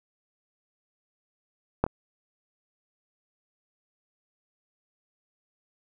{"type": "clicks", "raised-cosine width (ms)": 1, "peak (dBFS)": [-7, -20], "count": 2, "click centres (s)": [1.84, 1.865], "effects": []}